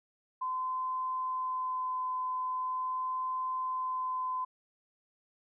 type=tone with vibrato; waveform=sine; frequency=1024 Hz; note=C6; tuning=38 cents flat; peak=-31 dBFS; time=0.41-4.45 s; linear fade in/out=10 ms; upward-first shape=sine; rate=0.41 Hz; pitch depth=8 cents each way; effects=none